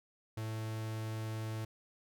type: tone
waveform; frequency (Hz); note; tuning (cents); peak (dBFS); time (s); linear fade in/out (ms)
45% pulse; 110.3; A2; +5; -37; 0.37-1.65; 5
effects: none